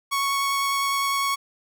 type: tone with vibrato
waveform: sawtooth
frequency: 1108.7 Hz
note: C#6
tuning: in tune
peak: -18 dBFS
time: 0.11-1.36 s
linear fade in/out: 20 ms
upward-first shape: sine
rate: 9.9 Hz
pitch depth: 8 cents each way
effects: none